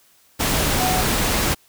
sine tone in noise, 740 Hz, F#5, in tune, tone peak -21 dBFS, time 0.79-1.02 s, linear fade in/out 20 ms, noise pink, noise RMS -20 dBFS, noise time 0.39-1.55 s, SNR -4 dB, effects white hiss -56 dBFS RMS until 1.68 s

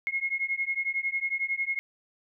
sine beating tone pair, 2156 / 2167 Hz, C#7 / C#7, -49 / -40 cents, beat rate 11 Hz, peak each -30 dBFS, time 0.07-1.79 s, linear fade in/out 0 ms, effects none

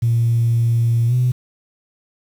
sine tone with pitch glide, 116.54 to 124.9 Hz, A#2 to B2, 0 to +20 cents, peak -12 dBFS, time 0.02-1.32 s, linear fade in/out 10 ms, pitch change +120 cents, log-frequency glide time 1.07-1.14 s, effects tanh soft clip ceiling -9 dBFS + 7-bit

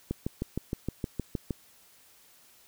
click train, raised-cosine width 3 ms, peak -17 dBFS, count 10, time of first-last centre 0.11-1.508 s, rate 6.44 Hz, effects white hiss -59 dBFS RMS until 2.67 s

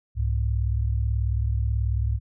sine tone pair together, 65.41 / 103.83 Hz, C2 / G#2, 0 / 0 cents, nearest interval minor sixth, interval 800 cents, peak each -23 / -25 dBFS, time 0.15-2.2 s, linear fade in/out 50 ms, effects none

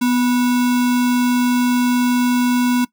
sine tone with sample-and-hold, 246.9 Hz, B3, in tune, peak -13 dBFS, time 0.01-2.85 s, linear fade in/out 10 ms, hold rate 1225 Hz, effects noise-tail reverb RT60 0.1 s tail -19 dB re dry

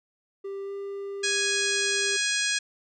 triangle tone with pitch glide, 394 to 397.7 Hz, G4 to G4, +9 to +25 cents, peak -30 dBFS, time 0.44-2.17 s, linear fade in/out 10 ms, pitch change +16 cents, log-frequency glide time 0.63-0.72 s
harmonic tone, 830 Hz, G#5, 1 cent flat, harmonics 2 / 3 / 4 / 5 / 6 / 7 / 8 / 9 / 10, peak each -29 / -31 / -32 / -33 / -34 / -34 / -35 / -36 / -36 dBFS, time 1.23-2.59 s, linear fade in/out 10 ms
effects none

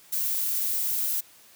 violet noise, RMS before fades -27 dBFS, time 0.12-1.21 s, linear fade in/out 10 ms, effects white hiss -54 dBFS RMS until 1.55 s + high-pass 80 Hz 12 dB/octave

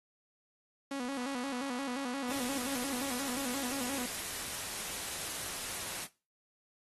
sawtooth tone with vibrato, 261 Hz, C4, 4 cents flat, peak -31 dBFS, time 0.91-4.06 s, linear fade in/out 5 ms, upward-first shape square, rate 5.7 Hz, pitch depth 100 cents each way
white noise, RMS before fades -38 dBFS, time 2.27-6.08 s, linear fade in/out 50 ms
effects noise-tail reverb RT60 0.3 s tail -19 dB re dry + AAC 32 kbps

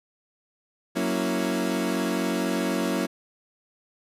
30% pulse chord, F# dominant seventh, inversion none, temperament equal, 185 / 233.1 / 277.2 / 329.6 Hz, F#3 / A#3 / C#4 / E4, 0 / 0 / 0 / 0 cents, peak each -27 dBFS, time 0.95-3.07 s, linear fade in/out 20 ms, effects resampled to 32000 Hz

